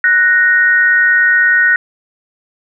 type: tone pair together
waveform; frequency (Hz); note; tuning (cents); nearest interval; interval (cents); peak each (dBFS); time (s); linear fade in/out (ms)
sine; 1481.1 / 1864.7; F#6 / A#6; +1 / 0; major third; 399; -10; 0.04-1.76; 2
effects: none